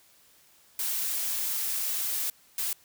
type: noise bursts at uneven times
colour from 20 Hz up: blue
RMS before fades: -30 dBFS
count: 2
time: 0.79-2.3 / 2.58-2.73 s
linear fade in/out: 2 ms
effects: white hiss -60 dBFS RMS until 2.84 s